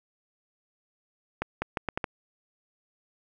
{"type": "accelerating click train", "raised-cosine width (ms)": 0.5, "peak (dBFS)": -13, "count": 6, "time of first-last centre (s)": [1.42, 2.042], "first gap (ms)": 200, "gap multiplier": 0.76, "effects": []}